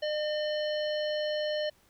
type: harmonic tone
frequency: 605 Hz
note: D#5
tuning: 49 cents flat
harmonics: 1 / 3 / 5 / 7 / 9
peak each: -29 / -40 / -39 / -42 / -50 dBFS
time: 0.02-1.7 s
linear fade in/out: 10 ms
effects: pink hiss -65 dBFS RMS until 1.89 s

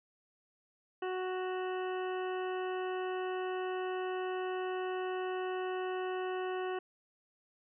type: harmonic tone with a mistuned harmonic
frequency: 370 Hz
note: F#4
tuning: in tune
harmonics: 1 / 2 / 3 / 4 / 5 / 7 / 8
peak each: -35 / -41 / -45 / -47 / -49 / -52 / -53 dBFS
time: 1.02-6.79 s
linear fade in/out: 5 ms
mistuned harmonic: 7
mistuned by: +31 cents
effects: none

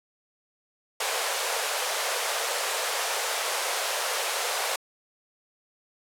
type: high-pass noise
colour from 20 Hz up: pink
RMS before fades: -28 dBFS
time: 1-4.76 s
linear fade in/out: 5 ms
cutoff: 460 Hz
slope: 48 dB/octave
effects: low-pass 12000 Hz 12 dB/octave

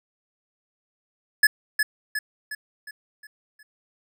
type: tone with echo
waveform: square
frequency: 1712 Hz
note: A6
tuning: 48 cents flat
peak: -13 dBFS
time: 1.43-1.47 s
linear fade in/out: 5 ms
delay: 360 ms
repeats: 6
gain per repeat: -6 dB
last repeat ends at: 3.63 s
effects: none

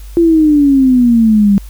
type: exponential sweep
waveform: sine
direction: down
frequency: 343.3 to 196 Hz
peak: -5 dBFS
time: 0.17-1.58 s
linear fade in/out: 0 ms
effects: added 50 Hz sine -27 dBFS peak until 1.69 s + white hiss -43 dBFS RMS until 1.69 s

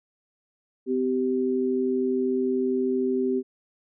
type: tone pair together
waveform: sine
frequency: 255.1 / 387.9 Hz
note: C4 / G4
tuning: -44 / -18 cents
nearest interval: perfect fifth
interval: 726 cents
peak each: -25 / -24 dBFS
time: 0.86-3.43 s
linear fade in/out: 50 ms
effects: none

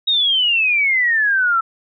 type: exponential sweep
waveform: sine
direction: down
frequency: 3799 to 1318.5 Hz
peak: -13 dBFS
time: 0.07-1.61 s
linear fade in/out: 10 ms
effects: none

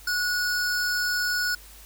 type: tone pair together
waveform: square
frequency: 1460 / 5256 Hz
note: F#6 / E8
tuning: -24 / -6 cents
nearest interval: octave + minor seventh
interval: 2218 cents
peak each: -25 / -31 dBFS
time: 0.07-1.55 s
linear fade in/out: 5 ms
effects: added 50 Hz sine -48 dBFS peak until 1.85 s + white hiss -49 dBFS RMS until 1.85 s

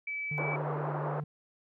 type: tone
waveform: sine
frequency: 2300 Hz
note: D7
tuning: 37 cents flat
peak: -33 dBFS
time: 0.07-0.56 s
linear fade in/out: 5 ms
type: tone with vibrato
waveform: triangle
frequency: 148.9 Hz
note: D3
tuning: 24 cents sharp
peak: -32 dBFS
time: 0.31-1.24 s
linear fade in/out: 5 ms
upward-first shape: triangle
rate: 11 Hz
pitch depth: 18 cents each way
type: band-pass noise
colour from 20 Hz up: pink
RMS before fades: -36 dBFS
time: 0.38-1.2 s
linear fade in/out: 0 ms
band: 380 to 1200 Hz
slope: 24 dB/octave
effects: none

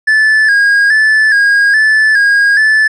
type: tone with vibrato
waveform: triangle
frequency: 1688 Hz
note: G#6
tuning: 28 cents sharp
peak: -4 dBFS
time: 0.07-2.88 s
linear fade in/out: 10 ms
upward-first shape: square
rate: 1.2 Hz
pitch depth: 57 cents each way
effects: resampled to 24000 Hz

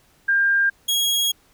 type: tone pair in turn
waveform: sine / sawtooth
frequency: 1600 / 3303 Hz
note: G6 / G#7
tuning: +35 / -10 cents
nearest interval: octave + minor second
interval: 1255 cents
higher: second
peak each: -15 dBFS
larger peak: neither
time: 0.28-0.7 / 0.88-1.32 s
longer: second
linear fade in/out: 10 ms
effects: pink hiss -58 dBFS RMS until 1.53 s

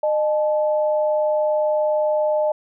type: tone pair together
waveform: sine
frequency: 610 / 862.7 Hz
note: D#5 / A5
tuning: -34 / -34 cents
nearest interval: tritone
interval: 600 cents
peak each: -17 / -26 dBFS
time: 0.03-2.52 s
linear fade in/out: 5 ms
effects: none

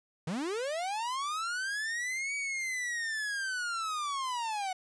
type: linear two-way sweep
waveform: 45% pulse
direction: up then down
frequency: 144.4 to 2280 to 732 Hz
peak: -32 dBFS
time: 0.27-4.73 s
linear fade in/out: 5 ms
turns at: 2.35 s
effects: resampled to 22050 Hz + 12-bit

